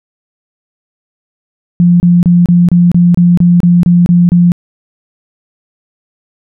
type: tone bursts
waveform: sine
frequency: 174.61 Hz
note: F3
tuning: in tune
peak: -3 dBFS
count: 12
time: 1.8-4.519 s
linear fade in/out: 0 ms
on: 200 ms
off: 29 ms
effects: none